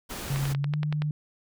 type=noise; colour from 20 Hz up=pink; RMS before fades=-36 dBFS; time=0.09-0.54 s; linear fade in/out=20 ms
type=tone with pitch glide; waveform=sine; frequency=138.59 to 150.26 Hz; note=C#3 to D3; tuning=0 to +40 cents; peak=-25 dBFS; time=0.3-1.11 s; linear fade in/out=2 ms; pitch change=+140 cents; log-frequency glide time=0.56-0.76 s
type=click train; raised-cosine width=0.3 ms; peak=-18 dBFS; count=8; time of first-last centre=0.36-1.02 s; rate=10.6 Hz
effects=none